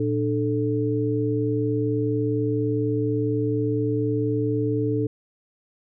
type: tone cluster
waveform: sine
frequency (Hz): 116.1 / 298.2 / 437.9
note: A#2 / D4 / A4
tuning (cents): -7 / +27 / -8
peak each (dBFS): -25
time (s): 0-5.07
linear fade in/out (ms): 5
effects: none